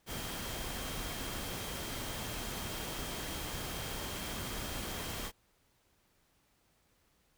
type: tone in noise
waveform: sine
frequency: 3204 Hz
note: G7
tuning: 37 cents sharp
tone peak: -50 dBFS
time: 0.06-5.32 s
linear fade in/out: 50 ms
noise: pink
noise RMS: -40 dBFS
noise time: 0.06-5.32 s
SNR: -13 dB
effects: pink hiss -72 dBFS RMS until 7.37 s